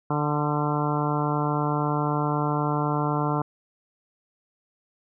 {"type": "harmonic tone with a mistuned harmonic", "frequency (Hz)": 148.1, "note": "D3", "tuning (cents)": 15, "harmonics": [1, 2, 3, 4, 5, 6, 7, 8, 9], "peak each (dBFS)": [-26, -29, -32, -35, -32, -32, -31, -36, -35], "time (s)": [0.1, 3.42], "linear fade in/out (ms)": 5, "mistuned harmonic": 9, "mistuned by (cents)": 25, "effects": []}